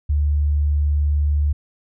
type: tone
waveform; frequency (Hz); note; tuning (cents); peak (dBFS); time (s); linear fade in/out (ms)
sine; 73.42; D2; 0; -15; 0.09-1.53; 10
effects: none